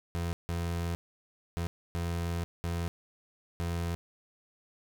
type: tone bursts at uneven times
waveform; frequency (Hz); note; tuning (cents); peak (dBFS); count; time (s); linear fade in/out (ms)
30% pulse; 85.3; F2; -40; -28; 6; 0.15-0.33 / 0.49-0.95 / 1.57-1.67 / 1.95-2.44 / 2.64-2.88 / 3.6-3.95; 0
effects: none